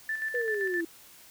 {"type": "tone with tremolo", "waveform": "sine", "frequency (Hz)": 1762, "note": "A6", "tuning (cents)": 2, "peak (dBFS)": -28, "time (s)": [0.09, 0.81], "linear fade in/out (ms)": 2, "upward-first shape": "square", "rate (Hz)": 7.7, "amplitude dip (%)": 50}
{"type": "exponential sweep", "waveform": "sine", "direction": "down", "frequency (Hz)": [496.3, 326.1], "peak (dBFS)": -29, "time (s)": [0.34, 0.85], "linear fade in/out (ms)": 5}
{"effects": ["white hiss -53 dBFS RMS until 1.3 s"]}